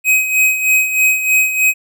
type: tone with tremolo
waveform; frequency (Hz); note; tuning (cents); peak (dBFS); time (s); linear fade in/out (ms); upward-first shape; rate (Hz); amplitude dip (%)
square; 2528; D#7; +27; -9; 0.04-1.74; 50; sine; 3.2; 65
effects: none